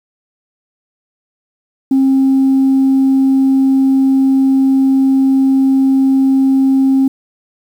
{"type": "tone", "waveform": "sine", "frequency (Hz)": 267.7, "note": "C4", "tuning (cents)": 40, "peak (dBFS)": -6, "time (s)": [1.91, 7.08], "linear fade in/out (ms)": 5, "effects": ["tanh soft clip ceiling -5 dBFS", "7-bit"]}